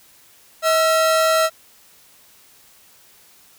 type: tone pair together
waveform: 45% pulse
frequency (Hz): 640 / 1350.3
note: D#5 / E6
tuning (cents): +49 / +41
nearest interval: octave + minor second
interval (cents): 1292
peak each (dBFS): -16 / -19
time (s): 0.62-1.5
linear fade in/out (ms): 50
effects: white hiss -51 dBFS RMS until 3.58 s